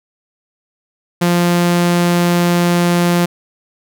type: tone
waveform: sawtooth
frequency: 174.2 Hz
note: F3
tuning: 4 cents flat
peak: -7 dBFS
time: 1.21-3.26 s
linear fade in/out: 10 ms
effects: none